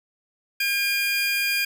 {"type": "tone pair together", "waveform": "30% pulse", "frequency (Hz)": [1611, 2418], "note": ["G6", "D7"], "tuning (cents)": [47, 50], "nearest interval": "perfect fifth", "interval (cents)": 703, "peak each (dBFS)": [-25, -20], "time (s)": [0.6, 1.65], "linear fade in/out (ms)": 5, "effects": []}